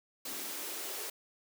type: noise with high-pass filter sweep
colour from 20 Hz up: white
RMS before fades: -40 dBFS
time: 0.25-1.1 s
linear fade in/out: 5 ms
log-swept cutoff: 250 to 440 Hz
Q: 2.9
effects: none